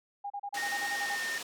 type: tone bursts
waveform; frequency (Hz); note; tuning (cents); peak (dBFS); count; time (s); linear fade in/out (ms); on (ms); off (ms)
sine; 809; G#5; -46; -34; 10; 0.24-1.157; 10; 62; 33
type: band-pass noise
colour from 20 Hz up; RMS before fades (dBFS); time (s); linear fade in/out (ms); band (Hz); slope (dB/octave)
white; -40; 0.54-1.43; 5; 250 to 6100; 12
type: tone with pitch glide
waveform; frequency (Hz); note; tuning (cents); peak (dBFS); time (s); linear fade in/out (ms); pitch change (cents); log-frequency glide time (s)
triangle; 1852 to 1822.3; A#6 to A#6; -12 to -40; -31; 0.57-1.38; 2; -28; 0.96-1.19
effects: none